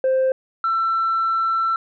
sine tone pair in turn, 523.3 / 1340.1 Hz, C5 / E6, 0 / +28 cents, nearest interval octave + major third, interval 1628 cents, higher second, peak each -13 / -16 dBFS, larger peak first, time 0.04-0.32 / 0.64-1.76 s, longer second, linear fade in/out 2 ms, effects tanh soft clip ceiling -14 dBFS

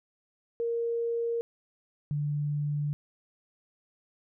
sine tone pair in turn, 466.2 / 146.84 Hz, A#4 / D3, 0 / 0 cents, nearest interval octave + minor sixth, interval 2000 cents, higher first, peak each -27 dBFS, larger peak neither, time 0.6-1.41 / 2.11-2.93 s, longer second, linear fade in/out 0 ms, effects none

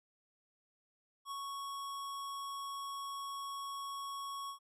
square tone with ADSR envelope, 1108.7 Hz, C#6, in tune, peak -39 dBFS, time 1.25-4.59 s, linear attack 68 ms, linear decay 3 ms, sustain -2 dB, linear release 100 ms, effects resampled to 32000 Hz

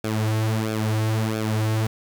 sawtooth tone with flanger, 109.4 Hz, A2, 9 cents flat, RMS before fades -23 dBFS, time 0.04-1.87 s, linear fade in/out 5 ms, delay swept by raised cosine 1 to 5.1 ms, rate 1.5 Hz, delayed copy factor -0.8, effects 8-bit

